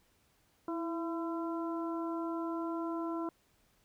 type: harmonic tone with a mistuned harmonic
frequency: 337.4 Hz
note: E4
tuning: 40 cents sharp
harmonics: 1 / 2 / 3 / 4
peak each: -35 / -43 / -42 / -46 dBFS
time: 0.68-3.29 s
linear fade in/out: 2 ms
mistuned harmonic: 1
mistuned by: -40 cents
effects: pink hiss -71 dBFS RMS until 3.84 s